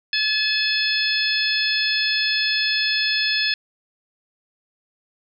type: harmonic tone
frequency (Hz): 860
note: A5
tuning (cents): -40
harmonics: 2 / 3 / 4 / 5 / 6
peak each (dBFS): -25 / -25 / -25 / -25 / -25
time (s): 0.13-3.54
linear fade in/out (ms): 2
effects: none